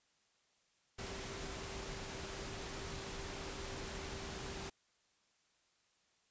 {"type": "tone in noise", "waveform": "sine", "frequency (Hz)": 389.5, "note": "G4", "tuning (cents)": -11, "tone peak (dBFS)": -51, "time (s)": [0.98, 4.7], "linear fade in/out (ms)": 10, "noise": "pink", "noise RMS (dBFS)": -45, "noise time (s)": [0.98, 4.7], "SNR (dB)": -9, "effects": ["white hiss -75 dBFS RMS until 6.3 s", "resampled to 16000 Hz"]}